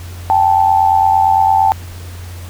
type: tone pair together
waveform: sine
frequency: 784 / 872.8 Hz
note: G5 / A5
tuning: 0 / -14 cents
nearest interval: major second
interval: 186 cents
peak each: -11 dBFS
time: 0.3-1.72 s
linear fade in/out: 0 ms
effects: added 88 Hz sine -27 dBFS peak until 2.49 s + pink hiss -37 dBFS RMS until 2.49 s